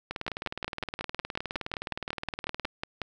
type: two click trains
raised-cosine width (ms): 0.3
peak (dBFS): -15 / -17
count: 16 / 50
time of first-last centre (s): 0.28-3.017 / 0.11-2.649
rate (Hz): 5.48 / 19.3
effects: none